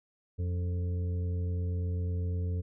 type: harmonic tone with a mistuned harmonic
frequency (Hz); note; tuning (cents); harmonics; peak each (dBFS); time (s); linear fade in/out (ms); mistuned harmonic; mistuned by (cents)
88.1; F2; +16; 1 / 2 / 3 / 5 / 6; -29 / -42 / -48 / -45 / -55; 0.38-2.62; 20; 3; +68
effects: none